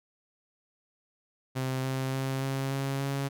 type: tone with pitch steps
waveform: sawtooth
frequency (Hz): 130.81 / 132.25 / 133.71 / 135.19 / 136.68 / 138.19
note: C3 / C3 / C3 / C#3 / C#3 / C#3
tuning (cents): 0 / +19 / +38 / -43 / -24 / -5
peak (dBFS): -25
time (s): 1.55-3.29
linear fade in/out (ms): 20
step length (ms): 290
effects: none